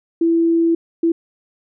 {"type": "tone bursts at uneven times", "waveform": "sine", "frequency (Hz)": 332.8, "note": "E4", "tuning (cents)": 17, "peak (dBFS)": -12, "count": 2, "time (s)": [[0.21, 0.75], [1.03, 1.12]], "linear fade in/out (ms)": 5, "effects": []}